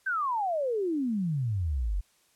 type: exponential sweep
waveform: sine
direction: down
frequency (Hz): 1590 to 43.37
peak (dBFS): -26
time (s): 0.06-2.01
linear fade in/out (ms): 10
effects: white hiss -66 dBFS RMS until 2.35 s + low-pass 11000 Hz 12 dB/octave